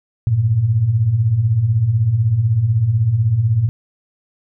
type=beating tone pair; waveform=sine; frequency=98.9 / 114.9 Hz; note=G2 / A#2; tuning=+16 / -25 cents; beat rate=16 Hz; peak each=-20 / -13 dBFS; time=0.27-3.69 s; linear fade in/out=0 ms; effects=none

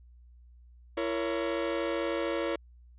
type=chord; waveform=40% pulse; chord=A# diminished; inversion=second; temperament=just; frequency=335.6 / 466.2 / 559.4 Hz; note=E4 / A#4 / C#5; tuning=+31 / 0 / +16 cents; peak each=-32 / -34 / -32 dBFS; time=0.97-2.56 s; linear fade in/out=5 ms; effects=added 60 Hz sine -52 dBFS peak until 2.98 s + resampled to 8000 Hz

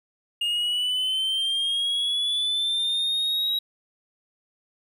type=linear sweep; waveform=triangle; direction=up; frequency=2833 to 3847 Hz; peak=-21 dBFS; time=0.41-3.59 s; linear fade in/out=5 ms; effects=none

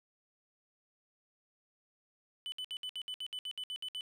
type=tone bursts; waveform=triangle; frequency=3000 Hz; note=F#7; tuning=23 cents sharp; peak=-36 dBFS; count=13; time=2.46-4.009 s; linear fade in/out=0 ms; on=61 ms; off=63 ms; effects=none

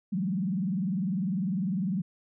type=tone with vibrato; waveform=sine; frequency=187.1 Hz; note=F#3; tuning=20 cents sharp; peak=-26 dBFS; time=0.12-2.02 s; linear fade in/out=10 ms; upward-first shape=triangle; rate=20 Hz; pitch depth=280 cents each way; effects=none

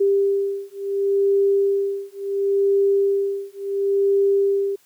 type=beating tone pair; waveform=sine; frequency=396.2 / 396.91 Hz; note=G4 / G4; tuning=+18 / +22 cents; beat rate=0.71 Hz; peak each=-20 dBFS; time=0-4.76 s; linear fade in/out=10 ms; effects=white hiss -58 dBFS RMS until 4.85 s + high-pass 100 Hz 12 dB/octave

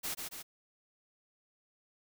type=noise with echo; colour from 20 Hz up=white; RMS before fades=-37 dBFS; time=0.03-0.15 s; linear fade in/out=20 ms; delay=140 ms; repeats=2; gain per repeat=-4 dB; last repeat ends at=0.43 s; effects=none

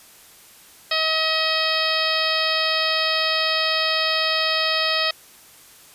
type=harmonic tone; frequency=636 Hz; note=D#5; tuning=38 cents sharp; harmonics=1 / 2 / 3 / 4 / 5 / 6 / 7 / 8; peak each=-27 / -27 / -27 / -27 / -27 / -27 / -27 / -27 dBFS; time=0.91-5.11 s; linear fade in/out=5 ms; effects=white hiss -48 dBFS RMS until 5.94 s + resampled to 32000 Hz

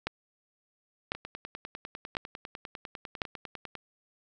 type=two click trains; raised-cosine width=0.3 ms; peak=-14 / -24 dBFS; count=4 / 27; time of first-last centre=0.07-3.218 / 1.15-3.753 s; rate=0.953 / 9.99 Hz; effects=none

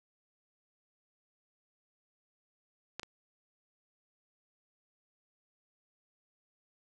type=clicks; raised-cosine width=0.2 ms; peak=-20 / -26 dBFS; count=2; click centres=2.996 / 3.032 s; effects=none

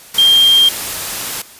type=tone in noise; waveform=sine; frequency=3194 Hz; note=G7; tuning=32 cents sharp; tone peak=-6 dBFS; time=0.18-0.69 s; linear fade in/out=5 ms; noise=white; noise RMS=-22 dBFS; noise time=0.14-1.42 s; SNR=+13 dB; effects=white hiss -39 dBFS RMS until 1.59 s + resampled to 32000 Hz

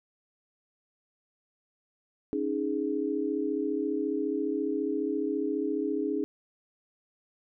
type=chord; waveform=sine; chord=C# suspended second; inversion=none; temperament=just; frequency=277.2 / 311.8 / 415.8 Hz; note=C#4 / D#4 / G#4; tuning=0 / +4 / +2 cents; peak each=-32 / -31 / -31 dBFS; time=2.33-6.24 s; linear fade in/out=0 ms; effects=none

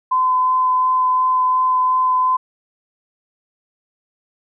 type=tone with vibrato; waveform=sine; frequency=1020 Hz; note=C6; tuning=44 cents flat; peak=-13 dBFS; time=0.11-2.37 s; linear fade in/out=10 ms; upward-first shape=sine; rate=2.8 Hz; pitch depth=8 cents each way; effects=none

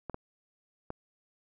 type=clicks; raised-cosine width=1 ms; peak=-23 dBFS; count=3; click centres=0.097 / 0.144 / 0.904 s; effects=none

